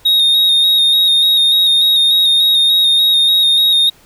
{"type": "tone with vibrato", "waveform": "triangle", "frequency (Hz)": 3729, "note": "A#7", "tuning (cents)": 0, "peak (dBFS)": -7, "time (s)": [0.05, 3.9], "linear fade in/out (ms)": 10, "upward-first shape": "square", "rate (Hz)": 3.4, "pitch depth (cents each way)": 24, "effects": ["pink hiss -47 dBFS RMS until 4.05 s"]}